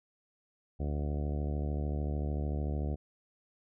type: harmonic tone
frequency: 73.42 Hz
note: D2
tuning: in tune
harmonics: 1 / 2 / 3 / 4 / 5 / 6 / 7 / 8 / 9 / 10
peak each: -32 / -38 / -42 / -44 / -46 / -48 / -49 / -50 / -51 / -52 dBFS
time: 0.79-2.96 s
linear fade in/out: 20 ms
effects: none